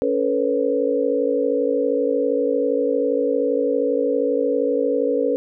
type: tone cluster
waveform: sine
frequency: 279.8 / 439 / 491.6 / 549 Hz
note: C#4 / A4 / B4 / C#5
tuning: +16 / -4 / -8 / -17 cents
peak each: -24 / -23 / -20 / -26 dBFS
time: 0.02-5.36 s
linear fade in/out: 0 ms
effects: none